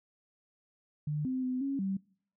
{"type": "tone with pitch steps", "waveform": "sine", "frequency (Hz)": [149.6, 258.3, 254.4, 274.9, 193.4], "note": ["D3", "C4", "C4", "C#4", "G3"], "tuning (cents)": [32, -22, -48, -14, -23], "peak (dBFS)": -30, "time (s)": [1.07, 1.97], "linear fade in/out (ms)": 5, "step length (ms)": 180, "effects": ["noise-tail reverb RT60 0.6 s tail -25 dB re dry"]}